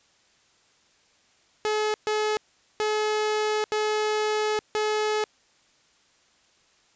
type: tone bursts at uneven times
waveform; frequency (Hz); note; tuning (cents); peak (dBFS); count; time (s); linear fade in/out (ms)
sawtooth; 427; G#4; +48; -19; 5; 1.65-1.94 / 2.07-2.37 / 2.8-3.64 / 3.72-4.59 / 4.75-5.24; 0
effects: white hiss -62 dBFS RMS until 6.95 s + resampled to 16000 Hz